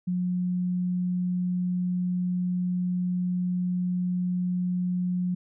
sine tone, 180 Hz, F#3, 47 cents flat, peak -24 dBFS, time 0.07-5.35 s, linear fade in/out 10 ms, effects none

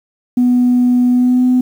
sine tone with pitch glide, 246.9 to 251.8 Hz, B3 to B3, 0 to +34 cents, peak -7 dBFS, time 0.37-1.61 s, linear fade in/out 5 ms, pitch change +34 cents, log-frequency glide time 1.1-1.44 s, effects tanh soft clip ceiling -5 dBFS + 7-bit

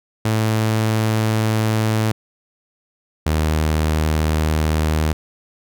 sawtooth tone pair in turn, 109.8 / 77.86 Hz, A2 / D#2, -3 / +2 cents, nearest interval tritone, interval 595 cents, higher first, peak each -12 / -12 dBFS, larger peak neither, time 0.25-2.12 / 3.26-5.13 s, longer neither, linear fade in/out 5 ms, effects none

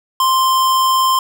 square tone, 1046.5 Hz, C6, in tune, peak -12 dBFS, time 0.2-1.19 s, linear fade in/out 2 ms, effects none

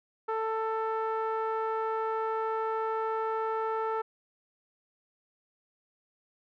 sawtooth tone with low-pass filter, 443.3 Hz, A4, 13 cents sharp, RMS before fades -31 dBFS, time 0.28-4.02 s, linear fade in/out 10 ms, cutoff 1200 Hz, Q 2.9, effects none

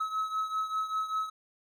triangle beating tone pair, 1286 / 1291.1 Hz, E6 / E6, -43 / -36 cents, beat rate 5.1 Hz, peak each -29 / -34 dBFS, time 0-1.3 s, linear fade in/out 10 ms, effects none

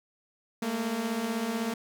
sawtooth beating tone pair, 213.6 / 229.6 Hz, G#3 / A#3, +49 / -26 cents, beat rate 16 Hz, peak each -31 / -26 dBFS, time 0.62-1.74 s, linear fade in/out 5 ms, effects none

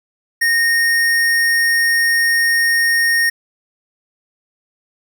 square tone, 1850 Hz, A#6, 14 cents flat, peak -13 dBFS, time 0.41-3.3 s, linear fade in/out 10 ms, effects none

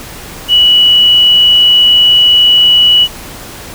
sine tone with quantisation, 2940 Hz, F#7, 12 cents flat, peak -3 dBFS, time 0.48-3.08 s, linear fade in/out 50 ms, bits 5, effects pink hiss -28 dBFS RMS until 3.74 s

